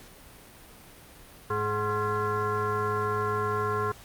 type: tone with frequency modulation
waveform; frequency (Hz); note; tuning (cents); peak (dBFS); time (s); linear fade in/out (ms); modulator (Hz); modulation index
sine; 739; F#5; -2; -25; 1.5-3.92; 5; 317; 2.1
effects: pink hiss -50 dBFS RMS until 4.04 s + Opus 48 kbps